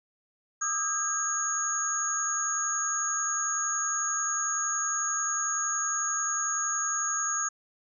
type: tone cluster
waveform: sine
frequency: 1213 / 1284 / 1616 / 6650 Hz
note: D#6 / E6 / G#6 / G#8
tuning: -44 / -46 / -48 / +1 cents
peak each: -37 / -34 / -36 / -28 dBFS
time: 0.61-7.49 s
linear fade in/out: 10 ms
effects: none